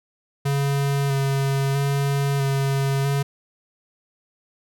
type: tone with vibrato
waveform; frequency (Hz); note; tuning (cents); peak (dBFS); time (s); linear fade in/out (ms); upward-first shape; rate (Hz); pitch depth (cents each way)
square; 138.59; C#3; 0; -20; 0.45-3.23; 10; square; 0.77; 17
effects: none

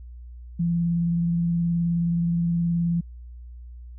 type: tone with vibrato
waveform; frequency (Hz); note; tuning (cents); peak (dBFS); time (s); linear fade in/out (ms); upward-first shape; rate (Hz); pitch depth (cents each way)
sine; 170.2; F3; -44; -20; 0.59-3.01; 10; sine; 19; 19
effects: added 60 Hz sine -38 dBFS peak until 3.98 s

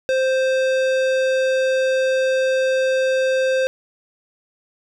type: tone with tanh clipping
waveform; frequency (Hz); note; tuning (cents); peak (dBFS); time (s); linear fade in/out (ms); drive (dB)
sine; 523.3; C5; 0; -18; 0.09-3.67; 0; 18
effects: none

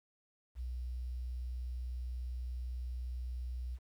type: tone with quantisation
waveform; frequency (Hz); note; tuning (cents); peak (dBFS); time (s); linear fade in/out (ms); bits
sine; 61.74; B1; 0; -37; 0.55-3.79; 50; 11
effects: none

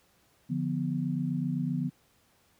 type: chord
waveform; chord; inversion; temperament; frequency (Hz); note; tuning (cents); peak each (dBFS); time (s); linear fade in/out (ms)
sine; B diminished; first; equal; 146.83 / 174.61 / 246.9; D3 / F3 / B3; 0 / 0 / 0; -32 / -32 / -32; 0.49-1.9; 20
effects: pink hiss -66 dBFS RMS until 2.59 s + high-pass 60 Hz 12 dB/octave

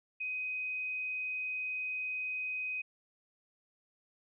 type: tone with frequency modulation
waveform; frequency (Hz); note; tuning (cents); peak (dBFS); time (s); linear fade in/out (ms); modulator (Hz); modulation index
sine; 2511; D#7; +15; -34; 0.2-2.82; 10; 31.1; 0.21
effects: none

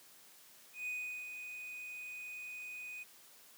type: tone with ADSR envelope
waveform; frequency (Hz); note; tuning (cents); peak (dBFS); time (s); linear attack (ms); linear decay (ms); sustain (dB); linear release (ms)
triangle; 2489; D#7; 0; -35; 0.73-3.04; 140; 390; -7; 17
effects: white hiss -60 dBFS RMS until 3.57 s + high-pass 150 Hz 12 dB/octave

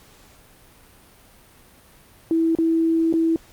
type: tone with dropouts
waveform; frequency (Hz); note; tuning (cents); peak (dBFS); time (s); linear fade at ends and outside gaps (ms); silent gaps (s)
sine; 327.3; E4; -12; -16; 2.31-3.36; 1; 2.551-2.586 / 3.127-3.138
effects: pink hiss -51 dBFS RMS until 3.52 s + Opus 48 kbps

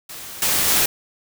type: noise with level steps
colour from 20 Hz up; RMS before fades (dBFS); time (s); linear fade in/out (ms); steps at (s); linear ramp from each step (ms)
white; -35 / -19 / -17; 0.09-0.86; 5; 0.42 / 0.68; 2
effects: none

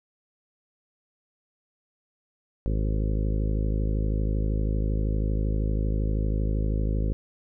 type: harmonic tone with a mistuned harmonic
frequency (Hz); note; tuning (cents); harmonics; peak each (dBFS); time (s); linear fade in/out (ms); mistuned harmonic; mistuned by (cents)
52.7; G#1; +26; 1 / 2 / 3 / 4 / 5 / 6 / 7 / 8 / 9 / 10; -24 / -30 / -34 / -36 / -38 / -40 / -41 / -42 / -43 / -44; 2.66-7.13; 0; 10; +27
effects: none

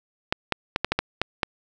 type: clicks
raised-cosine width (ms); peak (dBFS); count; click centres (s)
0.3; -5; 8; 0.325 / 0.523 / 0.761 / 0.846 / 0.92 / 0.99 / 1.216 / 1.432
effects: none

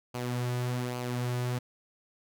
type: tone with flanger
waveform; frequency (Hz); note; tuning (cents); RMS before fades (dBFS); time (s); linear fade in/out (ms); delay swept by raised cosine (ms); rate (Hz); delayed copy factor
sawtooth; 123.47; B2; 0; -32; 0.14-1.59; 10; 0.54 to 4.44; 1.2; -0.5
effects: none

